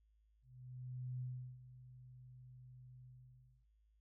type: tone with ADSR envelope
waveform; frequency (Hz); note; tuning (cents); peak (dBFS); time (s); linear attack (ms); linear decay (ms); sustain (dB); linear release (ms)
sine; 126.2; B2; +38; -40; 0.42-3.66; 790; 370; -15; 610
effects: added 53 Hz sine -70 dBFS peak until 4 s